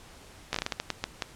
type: slowing click train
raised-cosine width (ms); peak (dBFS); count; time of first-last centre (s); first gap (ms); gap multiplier
0.2; -11; 11; 0.53-1.222; 14; 1.33
effects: pink hiss -51 dBFS RMS until 1.35 s + low-pass 10000 Hz 12 dB/octave